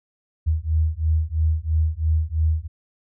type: beating tone pair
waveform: sine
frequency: 77.78 / 80.78 Hz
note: D#2 / E2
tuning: 0 / -35 cents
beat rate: 3 Hz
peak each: -21 dBFS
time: 0.46-2.68 s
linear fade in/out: 20 ms
effects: none